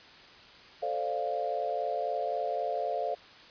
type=chord; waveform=sine; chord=D minor seventh; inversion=second; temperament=equal; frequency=440 / 523.3 / 587.3 / 698.5 Hz; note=A4 / C5 / D5 / F5; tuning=0 / 0 / 0 / 0 cents; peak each=-37 / -36 / -35 / -32 dBFS; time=0.82-3.15 s; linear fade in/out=10 ms; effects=white hiss -52 dBFS RMS until 3.5 s + resampled to 11025 Hz